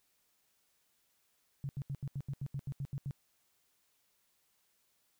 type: tone bursts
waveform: sine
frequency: 138.59 Hz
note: C#3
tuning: in tune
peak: -35 dBFS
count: 12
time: 1.64-3.109 s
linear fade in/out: 0 ms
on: 50 ms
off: 79 ms
effects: white hiss -75 dBFS RMS until 5.19 s